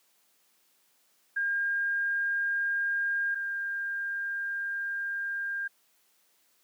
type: tone pair in turn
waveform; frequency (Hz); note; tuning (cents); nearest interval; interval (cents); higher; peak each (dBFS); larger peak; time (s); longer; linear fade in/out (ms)
sine; 1611 / 1602; G6 / G6; +47 / +37; unison; 10; first; -26 / -30; first; 1.36-3.35 / 3.35-5.68; second; 10
effects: white hiss -68 dBFS RMS until 6.63 s + high-pass 200 Hz 12 dB/octave